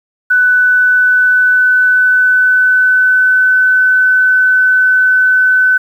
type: tone with pitch glide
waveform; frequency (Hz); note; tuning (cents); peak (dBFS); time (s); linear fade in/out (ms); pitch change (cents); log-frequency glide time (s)
sine; 1493 to 1510.3; F#6 to F#6; +15 to +35; -6; 0.3-5.78; 10; +20; 0.49-3.46
effects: 7-bit